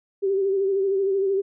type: tone with vibrato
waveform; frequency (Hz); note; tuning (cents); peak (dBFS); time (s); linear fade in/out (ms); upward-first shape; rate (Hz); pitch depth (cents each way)
sine; 390; G4; -9; -19; 0.22-1.42; 20; sine; 13; 45
effects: none